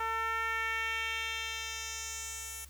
10% pulse tone with band-pass filter sweep, 450 Hz, A4, 39 cents sharp, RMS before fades -36 dBFS, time 0-2.65 s, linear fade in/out 5 ms, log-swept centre 1100 to 10000 Hz, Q 1.7, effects added 69 Hz sine -51 dBFS peak until 2.69 s + white hiss -59 dBFS RMS until 2.69 s

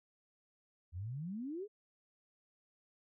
sine exponential sweep, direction up, 80.5 to 438 Hz, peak -39 dBFS, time 0.92-1.68 s, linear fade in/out 50 ms, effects none

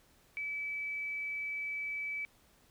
sine tone, 2300 Hz, D7, 37 cents flat, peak -35 dBFS, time 0.37-2.25 s, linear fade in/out 0 ms, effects pink hiss -66 dBFS RMS until 2.7 s

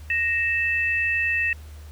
sine tone pair together, 1864.7 / 2637 Hz, A#6 / E7, 0 / 0 cents, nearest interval tritone, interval 600 cents, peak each -23 dBFS, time 0.1-1.53 s, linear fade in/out 2 ms, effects added 75 Hz sine -38 dBFS peak until 1.91 s + pink hiss -52 dBFS RMS until 1.91 s

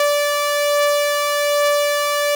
sawtooth beating tone pair, 581 / 582.2 Hz, D5 / D5, -19 / -15 cents, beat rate 1.2 Hz, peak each -21 / -12 dBFS, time 0-2.35 s, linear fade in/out 2 ms, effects none

